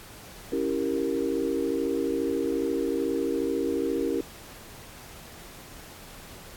sine chord, C# diminished seventh, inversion none, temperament equal, 277.2 / 329.6 / 392 / 466.2 Hz, C#4 / E4 / G4 / Bb4, 0 / 0 / 0 / 0 cents, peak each -30 dBFS, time 0.52-4.21 s, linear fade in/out 5 ms, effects pink hiss -46 dBFS RMS until 6.56 s + AAC 64 kbps

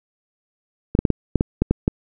clicks, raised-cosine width 3 ms, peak -3 dBFS, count 9, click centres 0.951 / 0.99 / 1.052 / 1.103 / 1.357 / 1.409 / 1.62 / 1.71 / 1.879 s, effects none

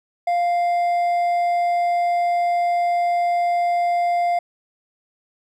triangle tone with hard clipping, 698.5 Hz, F5, in tune, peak -18 dBFS, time 0.27-4.39 s, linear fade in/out 5 ms, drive 7 dB, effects none

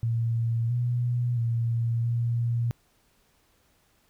sine tone with pitch steps, 115.5 / 121.5 / 116.3 / 117.9 Hz, A#2 / B2 / A#2 / A#2, -16 / -28 / -4 / +20 cents, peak -23 dBFS, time 0.03-2.71 s, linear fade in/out 0 ms, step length 670 ms, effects pink hiss -66 dBFS RMS until 4.09 s

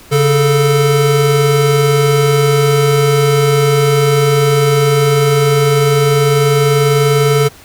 square tone pair together, 139.96 / 440 Hz, C#3 / A4, +17 / 0 cents, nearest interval octave + minor sixth, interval 1983 cents, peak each -12 dBFS, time 0.11-7.49 s, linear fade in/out 20 ms, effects pink hiss -39 dBFS RMS until 7.64 s

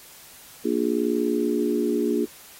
sine chord, Bb dominant seventh, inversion none, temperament equal with one note detuned, 233.1 / 293.7 / 354.7 / 415.3 Hz, Bb3 / D4 / F4 / Ab4, 0 / 0 / +27 / 0 cents, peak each -26 dBFS, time 0.64-2.26 s, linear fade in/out 20 ms, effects white hiss -47 dBFS RMS until 2.59 s + AAC 48 kbps

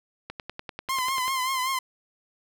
click train, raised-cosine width 0.3 ms, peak -19 dBFS, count 11, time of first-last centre 0.3-1.28 s, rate 10.2 Hz
sawtooth tone with vibrato, 1041 Hz, C6, 9 cents flat, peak -21 dBFS, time 0.89-1.79 s, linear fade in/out 5 ms, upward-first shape triangle, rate 5.2 Hz, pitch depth 70 cents each way
effects none

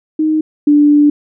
sine tone pair in turn, 311.1 / 293.6 Hz, D#4 / D4, 0 / 0 cents, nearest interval minor second, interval 100 cents, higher first, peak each -10 / -5 dBFS, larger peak second, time 0.19-0.41 / 0.67-1.1 s, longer second, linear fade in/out 5 ms, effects none

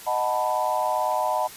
sine chord, B dominant seventh, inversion first, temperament equal, 622.3 / 740 / 880 / 987.8 Hz, D#5 / F#5 / A5 / B5, 0 / 0 / 0 / 0 cents, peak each -27 dBFS, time 0.06-1.48 s, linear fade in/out 20 ms, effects white hiss -42 dBFS RMS until 1.56 s + resampled to 32000 Hz

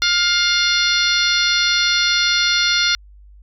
harmonic tone with a mistuned harmonic, 705 Hz, F5, 16 cents sharp, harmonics 2 / 3 / 4 / 5 / 6 / 7 / 8, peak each -20 / -22 / -26 / -20 / -20 / -26 / -25 dBFS, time 0.02-2.95 s, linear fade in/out 0 ms, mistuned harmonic 6, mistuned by +15 cents, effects added 50 Hz sine -41 dBFS peak until 3.42 s

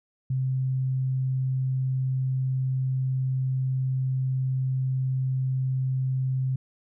sine tone, 130.81 Hz, C3, in tune, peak -23 dBFS, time 0.3-6.56 s, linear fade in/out 5 ms, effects none

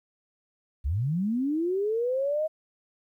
sine linear sweep, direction up, 58.27 to 637 Hz, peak -24 dBFS, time 0.84-2.48 s, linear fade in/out 20 ms, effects 11-bit

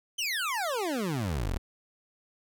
25% pulse exponential sweep, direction down, 3136 to 34.98 Hz, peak -25 dBFS, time 0.18-1.58 s, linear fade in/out 10 ms, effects none

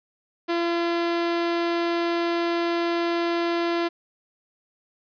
sawtooth tone, 340.8 Hz, F4, 42 cents flat, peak -18 dBFS, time 0.48-3.89 s, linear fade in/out 20 ms, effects resampled to 11025 Hz + 10-bit

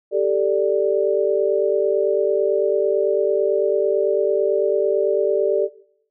sine chord, G suspended second, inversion none, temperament just, 392 / 441 / 588 Hz, G4 / A4 / D5, 0 / +4 / +2 cents, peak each -20 dBFS, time 0.11-5.69 s, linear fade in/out 50 ms, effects noise-tail reverb RT60 0.6 s tail -17 dB re dry

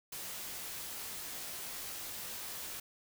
white noise with comb filter, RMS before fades -43 dBFS, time 0.12-2.8 s, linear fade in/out 5 ms, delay 19 ms, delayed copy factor -0.55, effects none

